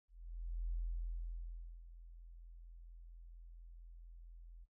sine tone with ADSR envelope, 42.17 Hz, E1, 40 cents sharp, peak -36 dBFS, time 0.08-4.66 s, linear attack 640 ms, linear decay 1100 ms, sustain -16 dB, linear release 29 ms, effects noise-tail reverb RT60 0.1 s tail -18 dB re dry

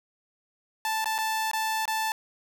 sawtooth tone with dropouts, 880 Hz, A5, in tune, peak -22 dBFS, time 0.85-2.12 s, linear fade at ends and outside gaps 1 ms, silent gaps 1.044-1.057 / 1.181-1.186 / 1.514-1.533 / 1.855-1.878 s, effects 8-bit

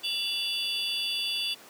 triangle tone cluster, 2724 / 2919 / 3454 / 4640 Hz, F7 / F#7 / A7 / D8, -44 / -24 / -33 / -22 cents, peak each -34 / -33 / -30 / -33 dBFS, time 0.03-1.55 s, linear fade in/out 20 ms, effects pink hiss -50 dBFS RMS until 1.69 s + high-pass 300 Hz 12 dB/octave

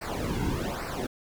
brown noise with flanger, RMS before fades -31 dBFS, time 0.01-1.07 s, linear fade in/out 10 ms, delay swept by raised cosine 0.29 to 1.69 ms, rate 1.2 Hz, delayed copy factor -0.85, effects none

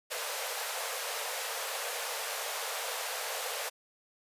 pink high-pass noise, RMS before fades -36 dBFS, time 0.1-3.7 s, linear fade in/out 20 ms, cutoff 450 Hz, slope 96 dB/octave, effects resampled to 32000 Hz

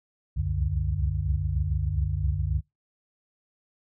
sine tone cluster, 65.6 / 69.8 / 72.9 / 92 / 145 Hz, C2 / C#2 / D2 / F#2 / D3, +5 / +13 / -12 / -9 / -22 cents, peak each -29 / -35 / -32 / -28 / -31 dBFS, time 0.36-2.61 s, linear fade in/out 20 ms, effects noise-tail reverb RT60 0.2 s tail -25 dB re dry

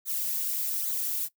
violet noise with flanger, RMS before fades -30 dBFS, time 0.05-1.29 s, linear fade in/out 50 ms, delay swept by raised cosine 0.36 to 4.06 ms, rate 1.2 Hz, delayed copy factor -0.7, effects noise-tail reverb RT60 0.1 s tail -18 dB re dry

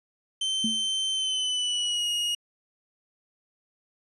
40% pulse tone with pitch glide, 3100 to 2876 Hz, G7 to F#7, -20 to -50 cents, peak -24 dBFS, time 0.41-2.35 s, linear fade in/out 5 ms, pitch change -130 cents, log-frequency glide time 1.12-2.09 s
sine tone with exponential decay, 222.1 Hz, A3, 16 cents sharp, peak -23 dBFS, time 0.64-0.89 s, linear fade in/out 5 ms, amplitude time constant 54 ms
effects resampled to 24000 Hz

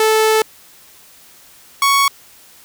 sawtooth tone pair in turn, 437.3 / 1112.8 Hz, A4 / C#6, -11 / +6 cents, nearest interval octave + major third, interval 1617 cents, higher second, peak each -7 dBFS, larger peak neither, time 0-0.42 / 1.82-2.08 s, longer first, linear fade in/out 2 ms, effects white hiss -45 dBFS RMS until 2.64 s

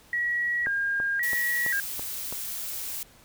sine tone with vibrato, 1760 Hz, A6, in tune, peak -24 dBFS, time 0.13-1.8 s, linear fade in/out 2 ms, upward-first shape square, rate 0.94 Hz, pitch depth 150 cents each way
click train, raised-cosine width 1 ms, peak -23 dBFS, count 6, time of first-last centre 0.67-2.326 s, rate 3.02 Hz
blue noise, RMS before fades -34 dBFS, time 1.23-3.03 s, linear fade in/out 2 ms
effects pink hiss -55 dBFS RMS until 3.24 s

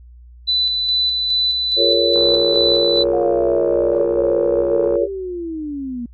sine tone with tremolo, 3991 Hz, B7, 17 cents sharp, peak -14 dBFS, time 0.47-3.04 s, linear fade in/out 20 ms, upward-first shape square, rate 2.4 Hz, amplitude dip 30%
sine chord, Bb minor seventh, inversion second, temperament just, 349.6 / 419.5 / 466.2 / 559.4 Hz, F4 / Ab4 / Bb4 / Db5, +2 / +17 / 0 / +16 cents, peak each -20 / -24 / -19 / -18 dBFS, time 1.76-5.08 s, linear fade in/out 50 ms
click train, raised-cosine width 1 ms, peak -17 dBFS, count 176, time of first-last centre 2.16-4.956 s, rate 62.6 Hz
sine linear sweep, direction down, 723 to 233.1 Hz, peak -23 dBFS, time 3.13-6.06 s, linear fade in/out 5 ms
effects added 60 Hz sine -39 dBFS peak until 6.13 s + AAC 48 kbps

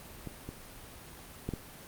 clicks, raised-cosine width 3 ms, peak -26 / -26 / -20 / -21 dBFS, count 4, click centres 0.273 / 0.49 / 1.49 / 1.537 s, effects pink hiss -49 dBFS RMS until 1.87 s + Opus 32 kbps

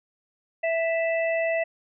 harmonic tone, 659.3 Hz, E5, in tune, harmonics 1 / 3 / 4, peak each -23 / -30 / -33 dBFS, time 0.63-1.64 s, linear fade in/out 10 ms, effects none

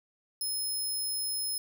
10% pulse tone, 5160 Hz, E8, 38 cents flat, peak -25 dBFS, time 0.41-1.58 s, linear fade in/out 2 ms, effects none

